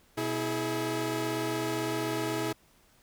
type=tone cluster; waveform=sawtooth; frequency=124.6 / 325.4 / 421.2 Hz; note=B2 / E4 / G#4; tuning=+16 / -22 / +24 cents; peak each=-33 / -28 / -30 dBFS; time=0.17-2.53 s; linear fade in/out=10 ms; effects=pink hiss -63 dBFS RMS until 3.02 s